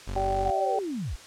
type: tone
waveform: 30% pulse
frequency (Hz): 47.26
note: F#1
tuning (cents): +37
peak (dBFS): -28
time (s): 0.07-0.51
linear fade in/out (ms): 10
type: harmonic tone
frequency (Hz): 193.2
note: G3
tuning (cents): -25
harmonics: 2 / 3 / 4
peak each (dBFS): -32 / -31 / -26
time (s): 0.16-0.79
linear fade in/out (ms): 2
type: linear sweep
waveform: sine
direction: down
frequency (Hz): 785 to 31.34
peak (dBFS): -29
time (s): 0.43-1.16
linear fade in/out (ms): 10
effects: white hiss -47 dBFS RMS until 1.26 s + low-pass 7000 Hz 12 dB/octave